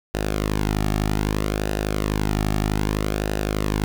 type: tone with flanger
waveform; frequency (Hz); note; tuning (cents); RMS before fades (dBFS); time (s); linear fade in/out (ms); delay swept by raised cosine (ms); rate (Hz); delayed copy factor
sawtooth; 51.8; G#1; -4; -23; 0.14-3.84; 0; 0.9 to 2; 0.63; -0.65
effects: 7-bit